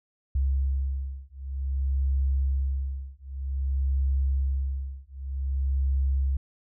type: beating tone pair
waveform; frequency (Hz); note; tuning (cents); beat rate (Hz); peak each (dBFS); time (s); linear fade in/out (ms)
sine; 67.2 / 67.73; C2 / C#2; +47 / -40; 0.53; -27; 0.35-6.37; 5
effects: none